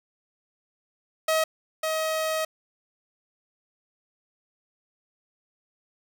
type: tone pair in turn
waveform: sawtooth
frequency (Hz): 636 / 633.4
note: D#5 / D#5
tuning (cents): +38 / +31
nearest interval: unison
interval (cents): 7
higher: first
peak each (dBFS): -17 / -21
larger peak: first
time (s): 1.28-1.44 / 1.83-2.45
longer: second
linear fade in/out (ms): 5
effects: none